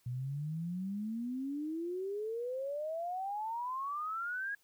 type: exponential sweep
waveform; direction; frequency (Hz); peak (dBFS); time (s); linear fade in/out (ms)
sine; up; 120 to 1669; -35; 0.06-4.55; 5
effects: white hiss -71 dBFS RMS until 4.63 s